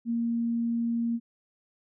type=tone; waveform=sine; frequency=233.1 Hz; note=A#3; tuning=in tune; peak=-25 dBFS; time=0.05-1.2 s; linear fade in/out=50 ms; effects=none